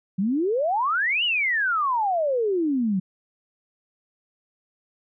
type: exponential two-way sweep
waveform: sine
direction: up then down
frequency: 179.7 to 3013 to 179.7 Hz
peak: -20 dBFS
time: 0.18-3 s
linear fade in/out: 10 ms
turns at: 1.24 s
effects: none